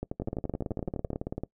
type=two click trains; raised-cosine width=2 ms; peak=-19 / -19 dBFS; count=23 / 14; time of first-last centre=0.22-1.435 / 0.03-1.132 s; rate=18.1 / 11.8 Hz; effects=noise-tail reverb RT60 0.1 s tail -22 dB re dry